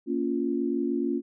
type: chord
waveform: sine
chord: Bb minor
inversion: none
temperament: just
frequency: 233.1 / 279.7 / 349.6 Hz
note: Bb3 / Db4 / F4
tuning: 0 / +16 / +2 cents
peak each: -30 / -28 / -29 dBFS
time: 0.06-1.22 s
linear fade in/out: 50 ms
effects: none